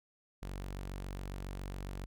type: tone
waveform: sawtooth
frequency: 47.26 Hz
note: F#1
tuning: 37 cents sharp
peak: -36 dBFS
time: 0.42-2.06 s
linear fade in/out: 10 ms
effects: none